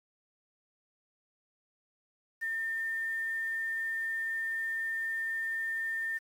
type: tone with quantisation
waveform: sine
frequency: 1806 Hz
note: A6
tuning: 45 cents sharp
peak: -31 dBFS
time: 2.41-6.19 s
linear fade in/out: 20 ms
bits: 9
effects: AAC 48 kbps